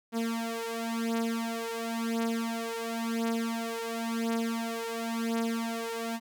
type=beating tone pair; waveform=sawtooth; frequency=228.5 / 229.45 Hz; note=A#3 / A#3; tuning=-34 / -27 cents; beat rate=0.95 Hz; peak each=-29 dBFS; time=0.12-6.2 s; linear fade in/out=50 ms; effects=none